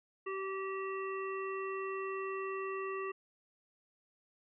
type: harmonic tone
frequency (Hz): 385.7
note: G4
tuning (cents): -28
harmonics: 1 / 3 / 5 / 7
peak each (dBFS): -38 / -41 / -47 / -48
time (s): 0.26-3.12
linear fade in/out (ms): 10
effects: none